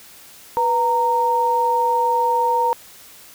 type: tone pair together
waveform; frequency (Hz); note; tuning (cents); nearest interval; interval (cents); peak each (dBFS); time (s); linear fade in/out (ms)
sine; 491.4 / 926; B4 / A#5; -9 / -12; major seventh; 1097; -22 / -16; 0.57-2.73; 0
effects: white hiss -44 dBFS RMS until 3.34 s